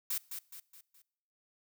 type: noise with echo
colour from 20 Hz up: blue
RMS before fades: -34 dBFS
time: 0.1-0.18 s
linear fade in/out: 5 ms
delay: 210 ms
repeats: 4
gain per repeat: -7 dB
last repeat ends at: 1.02 s
effects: noise-tail reverb RT60 0.8 s tail -23 dB re dry